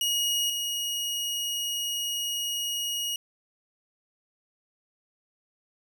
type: tone pair in turn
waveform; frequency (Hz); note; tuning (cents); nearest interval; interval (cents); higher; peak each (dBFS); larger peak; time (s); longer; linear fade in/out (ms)
sawtooth; 2885 / 2885; F#7 / F#7; -44 / -44; unison; 0; neither; -21 / -25; first; 0.01-0.5 / 0.5-3.16; second; 2
effects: none